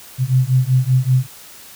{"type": "beating tone pair", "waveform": "sine", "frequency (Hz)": [126.4, 131.6], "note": ["B2", "C3"], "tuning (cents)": [41, 10], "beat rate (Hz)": 5.2, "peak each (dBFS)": -15, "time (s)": [0.18, 1.27], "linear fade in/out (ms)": 50, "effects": ["white hiss -40 dBFS RMS until 1.75 s"]}